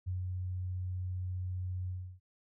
sine tone with ADSR envelope, 91.5 Hz, F#2, 19 cents flat, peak -32 dBFS, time 0.06-2.2 s, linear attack 21 ms, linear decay 150 ms, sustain -2 dB, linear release 320 ms, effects none

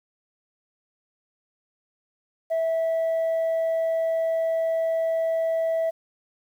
sine tone, 654 Hz, E5, 14 cents flat, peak -19 dBFS, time 2.5-5.91 s, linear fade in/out 20 ms, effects tanh soft clip ceiling -20 dBFS + 9-bit

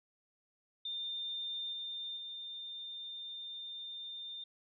sine tone with level steps, 3608 Hz, A7, 43 cents sharp, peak -37 / -39 / -42 dBFS, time 0.85-4.44 s, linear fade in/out 5 ms, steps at 1.72 / 2.16 s, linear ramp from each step 20 ms, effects none

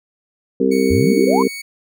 harmonic tone, 65.6 Hz, C2, 5 cents sharp, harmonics 3 / 4 / 5 / 6 / 7, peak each -21 / -17 / -27 / -18 / -18 dBFS, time 0.6-1.48 s, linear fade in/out 5 ms
sawtooth tone, 2230 Hz, C#7, 10 cents sharp, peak -24 dBFS, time 0.71-1.62 s, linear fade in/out 10 ms
sine exponential sweep, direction up, 72.2 to 1108.7 Hz, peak -16 dBFS, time 0.9-1.43 s, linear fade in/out 10 ms
effects none

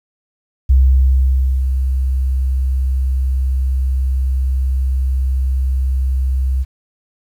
sine tone with ADSR envelope, 65.41 Hz, C2, in tune, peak -6 dBFS, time 0.69-6.65 s, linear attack 13 ms, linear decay 910 ms, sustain -7 dB, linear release 34 ms, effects 8-bit

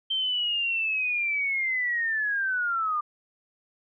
sine linear sweep, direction down, 3136 to 1191 Hz, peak -24 dBFS, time 0.1-3.01 s, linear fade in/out 10 ms, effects none

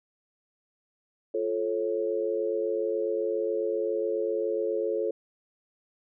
sine chord, F augmented, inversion none, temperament just, 349.2 / 436.5 / 545.7 Hz, F4 / A4 / C#5, 0 / -14 / -27 cents, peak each -32 / -28 / -31 dBFS, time 1.34-5.11 s, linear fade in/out 5 ms, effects none

